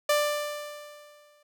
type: tone with exponential decay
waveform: sawtooth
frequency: 591 Hz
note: D5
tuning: 11 cents sharp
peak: -16 dBFS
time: 0.09-1.43 s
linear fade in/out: 5 ms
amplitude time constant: 290 ms
effects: none